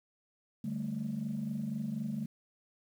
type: chord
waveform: sine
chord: D suspended fourth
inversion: none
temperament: equal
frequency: 146.83 / 196 / 220 Hz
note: D3 / G3 / A3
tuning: 0 / 0 / 0 cents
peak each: -39 / -38 / -35 dBFS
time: 0.64-2.26 s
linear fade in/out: 5 ms
effects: tanh soft clip ceiling -27 dBFS + 10-bit